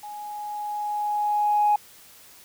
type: tone with level ramp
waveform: sine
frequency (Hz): 834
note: G#5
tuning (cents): +7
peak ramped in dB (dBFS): -35 to -15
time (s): 0.03-1.76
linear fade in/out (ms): 5
effects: tanh soft clip ceiling -12 dBFS + white hiss -50 dBFS RMS until 2.44 s